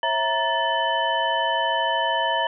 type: tone cluster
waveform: sine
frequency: 544 / 657 / 937 / 1751 / 3023 Hz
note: C#5 / E5 / A#5 / A6 / F#7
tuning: -33 / -6 / +9 / -9 / +36 cents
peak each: -31 / -27 / -23 / -27 / -28 dBFS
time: 0.03-2.47 s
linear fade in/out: 2 ms
effects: none